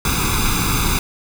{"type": "noise with comb filter", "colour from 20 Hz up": "pink", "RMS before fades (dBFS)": -18, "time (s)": [0.05, 0.99], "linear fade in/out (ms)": 2, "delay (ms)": 0.81, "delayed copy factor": 0.9, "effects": []}